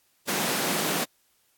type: high-pass noise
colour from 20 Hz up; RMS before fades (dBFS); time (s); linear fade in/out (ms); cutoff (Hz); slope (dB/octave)
pink; -27; 0.27-1.05; 20; 160; 48
effects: white hiss -67 dBFS RMS until 1.57 s + AAC 64 kbps